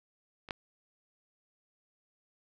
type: clicks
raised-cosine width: 0.3 ms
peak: -30 / -17 dBFS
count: 2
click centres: 0.488 / 0.508 s
effects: none